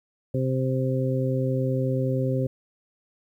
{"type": "harmonic tone", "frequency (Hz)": 130.6, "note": "C3", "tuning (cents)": -3, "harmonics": [1, 2, 3, 4], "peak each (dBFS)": [-24, -29, -31, -29], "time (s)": [0.34, 2.47], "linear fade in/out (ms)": 5, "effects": ["10-bit"]}